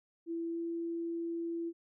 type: tone with pitch glide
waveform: sine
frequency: 333.8 to 335.9 Hz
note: E4 to E4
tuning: +22 to +33 cents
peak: -34 dBFS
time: 0.26-1.73 s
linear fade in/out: 50 ms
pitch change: +11 cents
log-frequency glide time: 0.51-0.58 s
effects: none